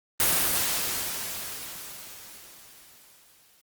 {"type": "noise with exponential decay", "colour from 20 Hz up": "white", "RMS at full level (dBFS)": -21, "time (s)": [0.2, 3.61], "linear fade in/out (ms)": 0, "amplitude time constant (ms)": 740, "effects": ["Opus 32 kbps"]}